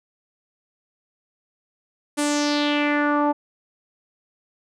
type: tone with low-pass filter sweep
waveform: sawtooth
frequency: 293.2 Hz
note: D4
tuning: 3 cents flat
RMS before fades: -21 dBFS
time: 2.17-3.33 s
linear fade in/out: 20 ms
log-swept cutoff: 9800 to 860 Hz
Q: 3.2
effects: none